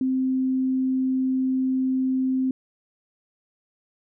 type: tone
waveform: sine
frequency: 260.6 Hz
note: C4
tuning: 7 cents flat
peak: -20 dBFS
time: 0.01-2.51 s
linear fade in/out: 2 ms
effects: none